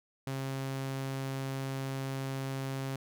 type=tone; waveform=sawtooth; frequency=134.6 Hz; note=C3; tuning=49 cents sharp; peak=-30 dBFS; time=0.27-2.96 s; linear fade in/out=2 ms; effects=none